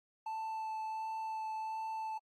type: tone with vibrato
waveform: triangle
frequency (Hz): 880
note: A5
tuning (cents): 0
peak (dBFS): -35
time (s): 0.26-2.18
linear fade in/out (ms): 5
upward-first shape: sine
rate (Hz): 1.4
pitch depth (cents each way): 9
effects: AAC 48 kbps